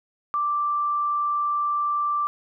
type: tone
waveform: sine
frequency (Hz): 1174.7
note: D6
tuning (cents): 0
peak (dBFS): -21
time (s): 0.34-2.27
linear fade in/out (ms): 0
effects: none